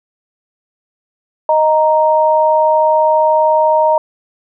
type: tone pair together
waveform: sine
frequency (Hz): 622.2 / 932.3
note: D#5 / A#5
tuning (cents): 0 / 0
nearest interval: perfect fifth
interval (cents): 700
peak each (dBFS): -11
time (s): 1.49-3.98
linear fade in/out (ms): 2
effects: none